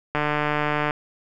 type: click train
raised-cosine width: 0.5 ms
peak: -8 dBFS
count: 114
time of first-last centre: 0.15-0.908 s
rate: 149 Hz
effects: none